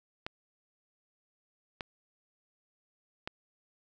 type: clicks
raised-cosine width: 0.3 ms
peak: -20 dBFS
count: 3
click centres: 0.265 / 1.808 / 3.275 s
effects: none